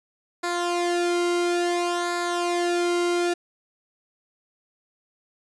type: tone with flanger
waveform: sawtooth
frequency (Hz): 349.2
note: F4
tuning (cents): 0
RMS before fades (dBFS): -24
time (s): 0.43-3.34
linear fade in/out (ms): 10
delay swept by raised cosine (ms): 0.34 to 1.17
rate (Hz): 0.58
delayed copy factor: -0.75
effects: resampled to 22050 Hz